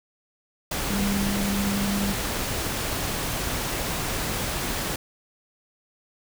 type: tone in noise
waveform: sine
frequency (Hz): 199.7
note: G3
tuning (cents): +32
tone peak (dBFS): -24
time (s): 0.9-2.13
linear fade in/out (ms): 5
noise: pink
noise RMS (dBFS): -28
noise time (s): 0.71-4.96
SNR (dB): +1
effects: none